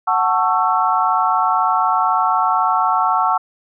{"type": "chord", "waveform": "sine", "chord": "F# minor seventh", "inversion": "none", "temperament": "just", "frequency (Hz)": [740, 888, 1110, 1332], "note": ["F#5", "A5", "C#6", "E6"], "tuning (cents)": [0, 16, 2, 18], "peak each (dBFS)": -19, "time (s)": [0.07, 3.38], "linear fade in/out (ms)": 10, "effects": []}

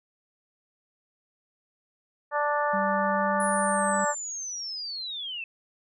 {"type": "harmonic tone", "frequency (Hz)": 293.7, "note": "D4", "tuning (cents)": 0, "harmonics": [2, 3, 4, 5, 6], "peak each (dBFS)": [-28, -28, -29, -34, -33], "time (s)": [2.31, 4.15], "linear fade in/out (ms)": 50}
{"type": "tone with pitch glide", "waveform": "sine", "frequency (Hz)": [196, 197.82], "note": ["G3", "G3"], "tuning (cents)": [0, 16], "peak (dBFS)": -30, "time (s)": [2.73, 4.05], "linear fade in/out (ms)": 10, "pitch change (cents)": 16, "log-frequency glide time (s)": [2.89, 3.37]}
{"type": "linear sweep", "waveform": "sine", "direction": "down", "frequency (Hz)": [9956, 2593], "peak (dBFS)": -32, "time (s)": [3.4, 5.44], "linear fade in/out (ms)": 2}
{"effects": []}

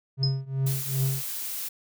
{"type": "tone with tremolo", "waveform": "triangle", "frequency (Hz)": 134.4, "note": "C3", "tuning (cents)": 47, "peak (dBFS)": -19, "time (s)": [0.17, 1.24], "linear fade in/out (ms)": 50, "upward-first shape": "triangle", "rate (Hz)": 2.6, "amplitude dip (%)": 95}
{"type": "tone with exponential decay", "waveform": "sine", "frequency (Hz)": 5100, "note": "D#8", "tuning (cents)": 42, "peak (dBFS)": -22, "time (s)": [0.23, 0.41], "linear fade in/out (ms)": 2, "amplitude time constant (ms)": 38}
{"type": "noise", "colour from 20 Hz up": "blue", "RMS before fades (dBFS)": -33, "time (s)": [0.66, 1.69], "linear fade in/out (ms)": 10}
{"effects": []}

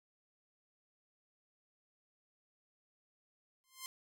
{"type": "tone with exponential growth", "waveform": "5% pulse", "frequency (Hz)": 1049, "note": "C6", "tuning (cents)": 4, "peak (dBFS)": -28, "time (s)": [3.64, 3.86], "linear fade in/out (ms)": 0, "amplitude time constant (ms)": 47, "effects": []}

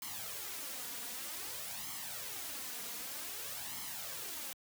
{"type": "noise with flanger", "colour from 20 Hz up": "white", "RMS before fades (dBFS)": -43, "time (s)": [0.02, 4.53], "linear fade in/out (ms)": 2, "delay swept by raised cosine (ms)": [0.95, 4.25], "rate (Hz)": 0.53, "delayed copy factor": 0.65, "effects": ["high-pass 80 Hz 12 dB/octave"]}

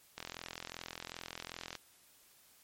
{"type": "click train", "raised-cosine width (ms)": 0.2, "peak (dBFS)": -24, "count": 68, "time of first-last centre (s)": [0.18, 1.753], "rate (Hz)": 42.6, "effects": ["white hiss -64 dBFS RMS until 2.63 s", "MP3 64 kbps"]}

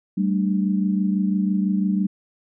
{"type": "tone cluster", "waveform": "sine", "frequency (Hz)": [193.7, 219.7, 297.7], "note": ["G3", "A3", "D4"], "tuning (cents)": [-20, -2, 24], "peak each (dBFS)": [-19, -26, -28], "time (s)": [0.17, 2.07], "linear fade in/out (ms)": 10, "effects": []}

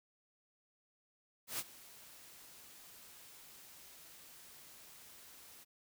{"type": "noise with ADSR envelope", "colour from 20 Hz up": "white", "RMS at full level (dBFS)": -38, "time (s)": [1.47, 5.65], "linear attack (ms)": 120, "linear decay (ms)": 40, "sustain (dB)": -19, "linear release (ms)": 27, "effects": []}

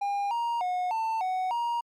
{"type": "tone with pitch steps", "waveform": "triangle", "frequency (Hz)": [806, 939, 726, 893, 744, 944], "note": ["G5", "A#5", "F#5", "A5", "F#5", "A#5"], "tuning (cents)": [48, 12, -33, 25, 9, 22], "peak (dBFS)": -24, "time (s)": [0.01, 1.81], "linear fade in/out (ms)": 10, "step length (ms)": 300, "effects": ["MP3 96 kbps"]}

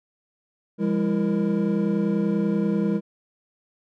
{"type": "tone cluster", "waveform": "triangle", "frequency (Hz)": [173.2, 203.5, 331.1, 468.9], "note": ["F3", "G#3", "E4", "A#4"], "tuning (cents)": [-14, -35, 8, 10], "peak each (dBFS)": [-26, -20, -26, -28], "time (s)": [0.78, 3.01], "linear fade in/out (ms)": 50, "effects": []}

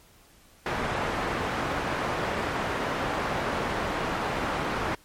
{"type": "low-pass noise", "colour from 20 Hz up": "white", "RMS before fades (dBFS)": -29, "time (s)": [0.66, 4.95], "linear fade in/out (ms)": 2, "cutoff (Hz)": 1300, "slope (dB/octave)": 12, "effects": ["pink hiss -57 dBFS RMS until 5.04 s", "MP3 64 kbps"]}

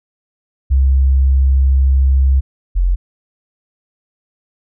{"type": "tone pair in turn", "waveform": "sine", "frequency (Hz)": [66.8, 44.58], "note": ["C2", "F1"], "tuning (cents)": [36, 36], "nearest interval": "perfect fifth", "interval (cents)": 700, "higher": "first", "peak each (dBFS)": [-8, -10], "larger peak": "first", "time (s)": [[0.7, 2.41], [2.75, 2.96]], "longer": "first", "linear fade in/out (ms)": 20, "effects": []}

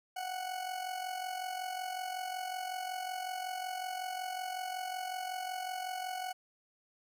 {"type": "tone with amplitude modulation", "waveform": "40% pulse", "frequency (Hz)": 740, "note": "F#5", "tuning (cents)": 0, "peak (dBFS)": -33, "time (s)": [0.16, 6.33], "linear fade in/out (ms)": 10, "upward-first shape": "sine", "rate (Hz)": 45.4, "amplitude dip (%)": 60, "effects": []}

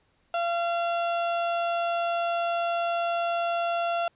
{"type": "tone", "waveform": "35% pulse", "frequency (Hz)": 685, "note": "F5", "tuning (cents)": -34, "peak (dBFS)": -23, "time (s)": [0.34, 4.08], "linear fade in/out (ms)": 2, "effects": ["pink hiss -68 dBFS RMS until 4.15 s", "resampled to 8000 Hz"]}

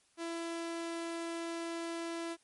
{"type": "tone", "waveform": "sawtooth", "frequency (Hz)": 334.6, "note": "E4", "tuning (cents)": 26, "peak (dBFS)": -33, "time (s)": [0.17, 2.37], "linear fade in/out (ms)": 50, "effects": ["white hiss -70 dBFS RMS until 2.43 s", "MP3 48 kbps"]}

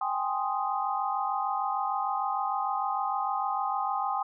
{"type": "chord", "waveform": "sine", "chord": "Ab major seventh", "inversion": "third", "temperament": "equal", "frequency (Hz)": [784, 830.6, 1046.5, 1244.5], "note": ["G5", "Ab5", "C6", "Eb6"], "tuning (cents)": [0, 0, 0, 0], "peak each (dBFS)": [-31, -33, -33, -33], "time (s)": [0.01, 4.23], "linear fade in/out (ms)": 5, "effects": []}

